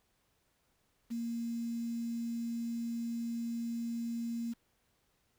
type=tone with quantisation; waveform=sine; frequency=232.9 Hz; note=A#3; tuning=1 cent flat; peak=-34 dBFS; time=1.1-4.54 s; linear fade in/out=20 ms; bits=9; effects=pink hiss -75 dBFS RMS until 5.38 s